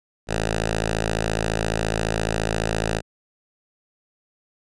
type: tone with notch filter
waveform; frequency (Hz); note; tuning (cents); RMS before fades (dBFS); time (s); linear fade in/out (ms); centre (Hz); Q
5% pulse; 54.5; A1; -16; -24; 0.27-3.02; 50; 280; 1.6
effects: resampled to 22050 Hz